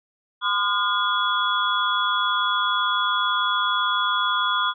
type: tone cluster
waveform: sine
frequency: 1020 / 1218 / 1425 / 3374 Hz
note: C6 / D#6 / F6 / G#7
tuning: -44 / -37 / +34 / +27 cents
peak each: -25 dBFS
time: 0.41-4.74 s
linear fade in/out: 50 ms
effects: none